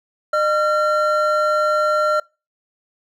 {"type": "tone pair together", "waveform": "triangle", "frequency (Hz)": [608.3, 1370], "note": ["D#5", "F6"], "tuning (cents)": [-39, -34], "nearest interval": "octave + major second", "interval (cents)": 1405, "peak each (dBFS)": -16, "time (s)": [0.33, 2.2], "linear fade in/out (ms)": 5, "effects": ["noise-tail reverb RT60 0.3 s tail -26 dB re dry"]}